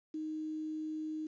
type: tone with quantisation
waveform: sine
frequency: 311.1 Hz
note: D#4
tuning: in tune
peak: -36 dBFS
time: 0.14-1.27 s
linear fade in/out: 5 ms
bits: 10
effects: resampled to 16000 Hz